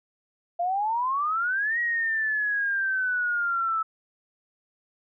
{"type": "exponential two-way sweep", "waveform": "sine", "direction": "up then down", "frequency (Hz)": [681, 1911, 1305], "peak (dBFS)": -23, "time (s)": [0.59, 3.83], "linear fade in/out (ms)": 10, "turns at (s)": 1.79, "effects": []}